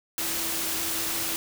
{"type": "tone in noise", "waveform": "sine", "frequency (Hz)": 329.2, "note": "E4", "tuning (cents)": -2, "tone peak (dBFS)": -40, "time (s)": [0.18, 1.36], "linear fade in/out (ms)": 0, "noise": "white", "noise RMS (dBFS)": -29, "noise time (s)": [0.18, 1.36], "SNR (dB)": -14, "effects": []}